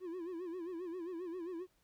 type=tone with vibrato; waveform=triangle; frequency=349.2 Hz; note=F4; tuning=in tune; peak=-38 dBFS; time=0-1.67 s; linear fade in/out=50 ms; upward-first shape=sine; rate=7.5 Hz; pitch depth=120 cents each way; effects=pink hiss -75 dBFS RMS until 1.83 s

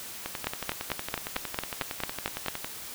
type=two click trains; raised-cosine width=0.3 ms; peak=-11 / -16 dBFS; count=10 / 27; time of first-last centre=0.47-2.483 / 0.26-2.645 s; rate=4.47 / 10.9 Hz; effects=white hiss -41 dBFS RMS until 2.94 s

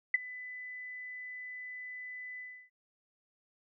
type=tone with ADSR envelope; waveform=sine; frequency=2000 Hz; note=B6; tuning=21 cents sharp; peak=-20 dBFS; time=0.14-2.7 s; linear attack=4 ms; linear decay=20 ms; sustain=-21 dB; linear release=310 ms; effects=none

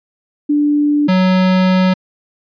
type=tone pair in turn; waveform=sine / square; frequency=293.7 / 185.66 Hz; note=D4 / F#3; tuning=0 / +6 cents; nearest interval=minor sixth; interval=794 cents; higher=first; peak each=-10 / -10 dBFS; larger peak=neither; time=0.49-1.08 / 1.08-1.94 s; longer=second; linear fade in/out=10 ms; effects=resampled to 11025 Hz

